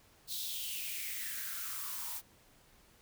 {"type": "noise with high-pass filter sweep", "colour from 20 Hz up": "blue", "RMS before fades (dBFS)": -40, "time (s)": [0.27, 2.22], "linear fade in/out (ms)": 50, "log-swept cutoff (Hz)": [4100, 850], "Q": 5.1, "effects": ["pink hiss -64 dBFS RMS until 3.01 s"]}